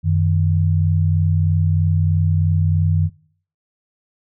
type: tone pair together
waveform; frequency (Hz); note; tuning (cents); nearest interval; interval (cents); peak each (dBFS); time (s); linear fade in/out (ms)
sine; 92.43 / 155.56; F#2 / D#3; -1 / 0; major sixth; 901; -15 / -18; 0.03-3.1; 50
effects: noise-tail reverb RT60 0.5 s tail -19 dB re dry